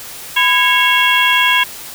harmonic tone with a mistuned harmonic, 549 Hz, C#5, 17 cents flat, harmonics 2 / 3 / 4 / 5 / 6, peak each -16 / -16 / -16 / -16 / -16 dBFS, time 0.36-1.64 s, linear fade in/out 10 ms, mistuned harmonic 2, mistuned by -150 cents, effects white hiss -31 dBFS RMS until 1.94 s

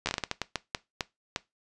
slowing click train, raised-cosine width 0.2 ms, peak -11 dBFS, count 13, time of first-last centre 0.06-1.361 s, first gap 12 ms, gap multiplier 1.36, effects noise-tail reverb RT60 0.2 s tail -19 dB re dry + resampled to 22050 Hz

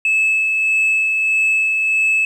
sine tone with tremolo, 2605 Hz, E7, 21 cents flat, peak -10 dBFS, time 0.05-2.25 s, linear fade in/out 2 ms, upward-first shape sine, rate 1.6 Hz, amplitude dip 35%, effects tanh soft clip ceiling -11 dBFS + 8-bit

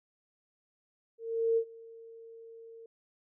sine tone with ADSR envelope, 455.9 Hz, A#4, 39 cents flat, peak -23 dBFS, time 1.18-2.86 s, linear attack 390 ms, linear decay 74 ms, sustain -24 dB, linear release 3 ms, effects none

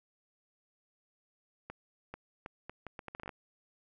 accelerating click train, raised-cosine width 0.5 ms, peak -27 dBFS, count 13, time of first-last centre 1.7-3.292 s, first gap 440 ms, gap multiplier 0.73, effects none

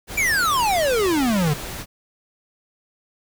pink noise, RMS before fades -32 dBFS, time 0.07-1.86 s, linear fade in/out 50 ms
square exponential sweep, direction down, 2399 to 140 Hz, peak -18 dBFS, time 0.17-1.54 s, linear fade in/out 10 ms
effects none

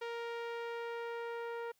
sawtooth tone with low-pass filter sweep, 467.5 Hz, A#4, 5 cents sharp, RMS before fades -41 dBFS, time 0.01-1.72 s, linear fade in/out 10 ms, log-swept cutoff 3200 to 1700 Hz, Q 0.87, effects white hiss -75 dBFS RMS until 1.79 s

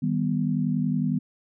sine chord, Eb augmented, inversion none, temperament equal with one note detuned, 156.01 / 196 / 246.9 Hz, Eb3 / G3 / B3, +5 / 0 / 0 cents, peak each -26 / -27 / -26 dBFS, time 0.02-1.19 s, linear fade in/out 10 ms, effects none

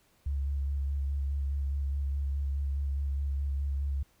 sine tone with vibrato, 69.7 Hz, C#2, 10 cents sharp, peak -28 dBFS, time 0.26-4.03 s, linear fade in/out 5 ms, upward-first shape square, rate 4.8 Hz, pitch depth 19 cents each way, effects pink hiss -67 dBFS RMS until 4.2 s

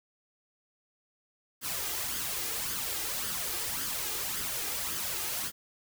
white noise with flanger, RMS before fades -34 dBFS, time 1.61-5.52 s, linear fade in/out 50 ms, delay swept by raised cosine 0.61 to 2.51 ms, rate 1.8 Hz, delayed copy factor +0.55, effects none

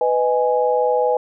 sine chord, G# minor, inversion first, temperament just, 498.4 / 623 / 830.6 Hz, B4 / D#5 / G#5, +16 / +2 / 0 cents, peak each -17 / -22 / -20 dBFS, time 0.01-1.17 s, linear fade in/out 2 ms, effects none

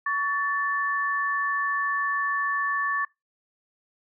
sine tone pair together, 1126.8 / 1760 Hz, C#6 / A6, +28 / 0 cents, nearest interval minor sixth, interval 772 cents, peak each -26 dBFS, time 0.06-3.05 s, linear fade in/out 5 ms, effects noise-tail reverb RT60 0.2 s tail -23 dB re dry

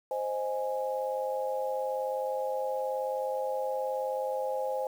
sine chord, Ab major, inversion first, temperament equal, 523.3 / 622.3 / 830.6 Hz, C5 / Eb5 / Ab5, 0 / 0 / 0 cents, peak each -31 / -37 / -35 dBFS, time 0.11-4.87 s, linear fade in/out 2 ms, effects 9-bit

